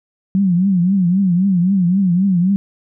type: tone with vibrato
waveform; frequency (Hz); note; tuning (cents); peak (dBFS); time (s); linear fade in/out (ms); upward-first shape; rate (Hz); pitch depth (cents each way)
sine; 185; F#3; 0; -11; 0.35-2.56; 0; triangle; 3.8; 160
effects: none